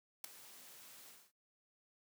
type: noise with ADSR envelope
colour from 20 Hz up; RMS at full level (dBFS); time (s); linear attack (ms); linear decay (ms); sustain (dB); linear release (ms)
white; -39; 0.24-1.32; 4; 6; -18; 240
effects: noise-tail reverb RT60 0.2 s tail -24 dB re dry + high-pass 150 Hz 12 dB/octave